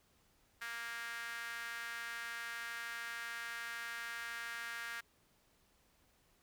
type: tone with high-pass filter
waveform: sawtooth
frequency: 233.1 Hz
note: A#3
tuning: in tune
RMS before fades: -44 dBFS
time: 0.61-5.01 s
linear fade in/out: 10 ms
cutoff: 1600 Hz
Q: 3.6
effects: pink hiss -72 dBFS RMS until 6.42 s